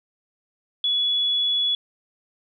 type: tone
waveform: sine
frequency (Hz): 3397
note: G#7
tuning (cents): +38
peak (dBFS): -19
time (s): 0.84-1.75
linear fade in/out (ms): 2
effects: none